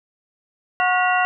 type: tone cluster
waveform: sine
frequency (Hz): 731 / 1102 / 1444 / 1935 / 2757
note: F#5 / C#6 / F#6 / B6 / F7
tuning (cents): -21 / -11 / -43 / -36 / -23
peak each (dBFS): -19 / -24 / -22 / -24 / -25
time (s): 0.8-1.25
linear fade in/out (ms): 0
effects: none